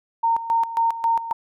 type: tone with tremolo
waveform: sine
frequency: 918 Hz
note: A#5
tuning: 27 cents flat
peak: -16 dBFS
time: 0.23-1.33 s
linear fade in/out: 10 ms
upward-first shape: square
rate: 3.7 Hz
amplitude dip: 75%
effects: none